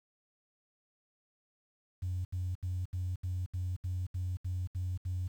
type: tone bursts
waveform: sine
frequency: 91 Hz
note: F#2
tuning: 28 cents flat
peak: -31 dBFS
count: 11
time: 2.02-5.28 s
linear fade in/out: 10 ms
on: 230 ms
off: 73 ms
effects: tanh soft clip ceiling -28 dBFS + 10-bit